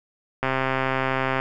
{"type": "click train", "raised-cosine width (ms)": 0.5, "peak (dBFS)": -8, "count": 129, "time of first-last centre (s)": [0.43, 1.4], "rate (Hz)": 132, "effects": []}